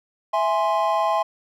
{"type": "chord", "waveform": "triangle", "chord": "E augmented", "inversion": "none", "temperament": "equal", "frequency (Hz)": [659.3, 830.6, 1046.5], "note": ["E5", "G#5", "B#5"], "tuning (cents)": [0, 0, 0], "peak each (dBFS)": -21, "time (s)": [0.33, 1.23], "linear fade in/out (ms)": 10, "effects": []}